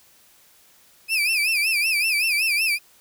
35% pulse tone with vibrato, 2494 Hz, D#7, 3 cents sharp, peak -17 dBFS, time 1.08-2.79 s, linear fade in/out 50 ms, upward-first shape sine, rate 5.3 Hz, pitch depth 140 cents each way, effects white hiss -55 dBFS RMS until 3 s

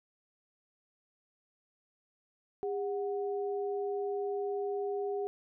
sine tone pair together, 404.1 / 736 Hz, G#4 / F#5, -47 / -9 cents, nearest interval minor seventh, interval 1038 cents, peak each -32 / -40 dBFS, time 2.63-5.27 s, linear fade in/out 0 ms, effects none

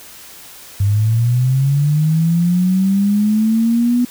sine linear sweep, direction up, 98 to 246.9 Hz, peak -11 dBFS, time 0.8-4.05 s, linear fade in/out 5 ms, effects white hiss -38 dBFS RMS until 4.1 s

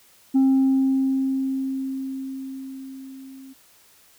sine tone with level ramp, 266.7 Hz, C4, 33 cents sharp, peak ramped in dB -11 to -40 dBFS, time 0.34-3.54 s, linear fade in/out 20 ms, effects tanh soft clip ceiling -13 dBFS + white hiss -55 dBFS RMS until 4.18 s

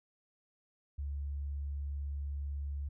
sine tone, 71 Hz, C#2, 42 cents sharp, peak -35 dBFS, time 0.98-2.89 s, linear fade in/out 10 ms, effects none

